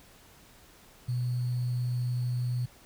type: tone with sample-and-hold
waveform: sine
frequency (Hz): 123.47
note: B2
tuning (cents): 0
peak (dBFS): -27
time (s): 1.08-2.66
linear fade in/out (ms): 10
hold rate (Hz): 4410
effects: pink hiss -56 dBFS RMS until 2.85 s